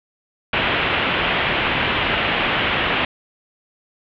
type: low-pass noise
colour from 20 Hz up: white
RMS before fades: -20 dBFS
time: 0.53-3.05 s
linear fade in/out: 2 ms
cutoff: 3200 Hz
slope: 48 dB/octave
effects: none